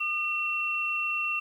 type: tone pair together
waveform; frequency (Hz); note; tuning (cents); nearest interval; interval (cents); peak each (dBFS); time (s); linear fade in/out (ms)
sine; 1213.1 / 2714; D#6 / E7; -44 / +50; octave + major second; 1394; -34 / -27; 0-1.4; 10
effects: 10-bit